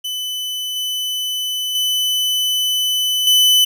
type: tone with level steps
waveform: 40% pulse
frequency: 3000 Hz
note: F#7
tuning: 23 cents sharp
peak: -21 / -19 / -15 / -9 dBFS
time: 0.04-3.65 s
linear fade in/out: 10 ms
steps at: 0.76 / 1.75 / 3.27 s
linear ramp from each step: 2 ms
effects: none